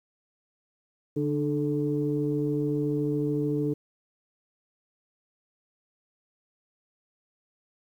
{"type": "tone cluster", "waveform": "sine", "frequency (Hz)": [145.4, 297.8, 436.5], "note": ["D3", "D4", "A4"], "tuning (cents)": [-17, 24, -14], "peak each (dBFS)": [-29, -27, -29], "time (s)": [1.16, 3.74], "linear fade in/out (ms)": 10, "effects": ["tanh soft clip ceiling -15 dBFS", "10-bit"]}